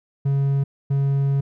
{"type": "tone pair in turn", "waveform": "triangle", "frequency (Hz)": [138.59, 138.59], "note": ["C#3", "C#3"], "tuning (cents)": [0, 0], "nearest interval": "unison", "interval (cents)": 0, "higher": "neither", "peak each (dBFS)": -15, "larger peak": "neither", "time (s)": [[0.25, 0.64], [0.9, 1.41]], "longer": "second", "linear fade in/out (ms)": 10, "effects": []}